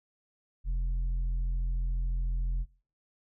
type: tone with tanh clipping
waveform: triangle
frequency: 43 Hz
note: F1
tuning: 26 cents flat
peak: -28 dBFS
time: 0.64-2.66 s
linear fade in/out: 50 ms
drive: 9 dB
effects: noise-tail reverb RT60 0.4 s tail -22 dB re dry